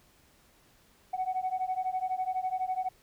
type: beating tone pair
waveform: sine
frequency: 740 / 752 Hz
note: F#5 / F#5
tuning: 0 / +28 cents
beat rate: 12 Hz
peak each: -31 / -31 dBFS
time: 1.13-2.89 s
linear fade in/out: 10 ms
effects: tanh soft clip ceiling -24 dBFS + pink hiss -63 dBFS RMS until 3.02 s